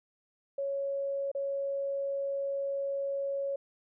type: tone with dropouts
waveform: sine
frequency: 554.4 Hz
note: C#5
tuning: in tune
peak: -30 dBFS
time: 0.58-3.56 s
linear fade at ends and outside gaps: 5 ms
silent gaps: 1.316-1.349 s
effects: none